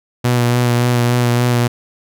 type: tone with vibrato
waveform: sawtooth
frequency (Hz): 121.4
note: B2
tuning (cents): -29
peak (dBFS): -8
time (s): 0.24-1.68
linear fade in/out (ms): 10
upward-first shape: sine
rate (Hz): 3.5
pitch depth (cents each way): 22
effects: none